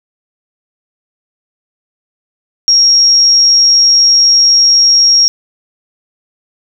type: tone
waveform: sine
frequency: 5588 Hz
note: F8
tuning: in tune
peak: -4 dBFS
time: 2.68-5.28 s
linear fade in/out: 0 ms
effects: none